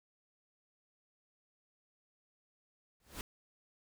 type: noise with exponential growth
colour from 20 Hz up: pink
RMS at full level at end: -39 dBFS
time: 3-3.21 s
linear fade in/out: 1 ms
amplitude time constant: 45 ms
effects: none